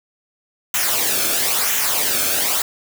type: noise with flanger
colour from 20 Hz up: white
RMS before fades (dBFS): -19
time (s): 0.74-2.62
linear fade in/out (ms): 2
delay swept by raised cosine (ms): 0.21 to 1.05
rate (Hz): 1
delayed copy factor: -0.6
effects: none